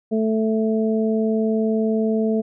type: harmonic tone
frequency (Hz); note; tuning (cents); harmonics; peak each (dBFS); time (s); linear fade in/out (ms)
220; A3; 0; 1 / 2 / 3; -19 / -22 / -28; 0.11-2.42; 20
effects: none